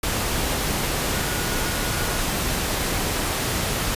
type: tone in noise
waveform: sine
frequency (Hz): 1451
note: F#6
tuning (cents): -34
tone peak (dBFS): -35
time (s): 1.13-2.22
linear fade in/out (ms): 5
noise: pink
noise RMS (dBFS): -24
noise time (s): 0.03-3.95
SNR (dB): -14
effects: resampled to 32000 Hz